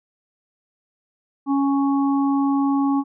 harmonic tone, 277.2 Hz, C#4, in tune, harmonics 1 / 3 / 4, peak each -17 / -27 / -29 dBFS, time 1.46-3.04 s, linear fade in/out 50 ms, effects none

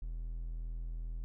triangle tone, 41.23 Hz, E1, 1 cent sharp, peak -35 dBFS, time 0.02-1.24 s, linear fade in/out 0 ms, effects none

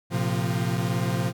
40% pulse chord, Bb suspended second, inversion none, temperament equal with one note detuned, 113.55 / 130.81 / 174.61 Hz, Bb2 / C3 / F3, -45 / 0 / 0 cents, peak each -27 dBFS, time 0.1-1.33 s, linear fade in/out 50 ms, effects none

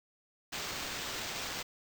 white noise with sample-and-hold, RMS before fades -39 dBFS, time 0.52-1.63 s, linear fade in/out 10 ms, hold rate 11025 Hz, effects none

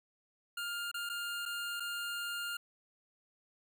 25% pulse tone with dropouts, 1406 Hz, F6, 11 cents sharp, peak -33 dBFS, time 0.57-2.57 s, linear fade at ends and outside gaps 5 ms, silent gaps 0.915-0.942 / 1.092-1.097 / 1.455-1.459 / 1.799-1.803 s, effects none

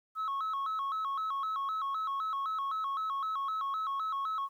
sine tone with vibrato, 1193 Hz, D6, 27 cents sharp, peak -29 dBFS, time 0.15-4.49 s, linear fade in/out 50 ms, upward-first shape square, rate 3.9 Hz, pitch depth 140 cents each way, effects tanh soft clip ceiling -30 dBFS + 11-bit

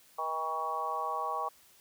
harmonic tone with a mistuned harmonic, 160 Hz, D#3, 49 cents sharp, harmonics 3 / 4 / 5 / 6 / 7, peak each -43 / -41 / -37 / -39 / -34 dBFS, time 0.18-1.49 s, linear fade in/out 10 ms, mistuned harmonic 4, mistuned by -19 cents, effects white hiss -61 dBFS RMS until 1.8 s

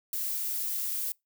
violet noise, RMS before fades -32 dBFS, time 0.13-1.12 s, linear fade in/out 2 ms, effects noise-tail reverb RT60 0.2 s tail -26 dB re dry

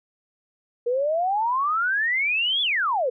sine exponential two-way sweep, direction up then down, 468.2 to 3485 to 468.2 Hz, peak -20 dBFS, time 0.86-3.1 s, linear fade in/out 10 ms, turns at 2.62 s, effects none

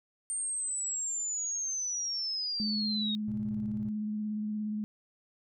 sine linear sweep, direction down, 8780 to 3704 Hz, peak -31 dBFS, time 0.3-3.15 s, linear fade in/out 0 ms
sine tone with vibrato, 212.3 Hz, G#3, 38 cents sharp, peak -31 dBFS, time 2.6-4.84 s, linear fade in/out 0 ms, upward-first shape triangle, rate 17 Hz, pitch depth 23 cents each way
triangle tone bursts, 120 Hz, B2, 49 cents flat, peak -36 dBFS, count 11, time 3.28-3.887 s, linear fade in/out 0 ms, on 37 ms, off 20 ms
effects none

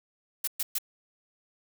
blue noise bursts, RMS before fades -29 dBFS, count 3, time 0.44-0.785 s, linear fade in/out 5 ms, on 35 ms, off 120 ms, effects none

